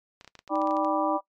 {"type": "clicks", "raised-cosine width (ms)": 0.2, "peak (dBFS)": -28, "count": 12, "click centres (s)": [0.211, 0.246, 0.277, 0.353, 0.391, 0.477, 0.556, 0.617, 0.673, 0.709, 0.768, 0.847]}
{"type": "harmonic tone", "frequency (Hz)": 196, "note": "G3", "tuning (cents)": 0, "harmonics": [3, 4, 5, 6], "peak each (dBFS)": [-28, -29, -30, -31], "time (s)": [0.49, 1.21], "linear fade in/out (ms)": 50}
{"type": "tone", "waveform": "sine", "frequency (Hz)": 311.1, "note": "D#4", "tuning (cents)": 0, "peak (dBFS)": -28, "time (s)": [0.5, 1.18], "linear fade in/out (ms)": 20}
{"effects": ["noise-tail reverb RT60 0.1 s tail -19 dB re dry", "MP3 96 kbps"]}